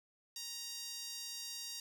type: tone with high-pass filter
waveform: sawtooth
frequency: 937 Hz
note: A#5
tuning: 9 cents sharp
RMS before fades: -45 dBFS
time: 0.36-1.8 s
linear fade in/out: 2 ms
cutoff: 4800 Hz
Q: 2.1
effects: none